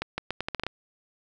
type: accelerating click train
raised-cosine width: 0.3 ms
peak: -13 dBFS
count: 9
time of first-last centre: 0.02-0.666 s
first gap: 160 ms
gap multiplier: 0.79
effects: none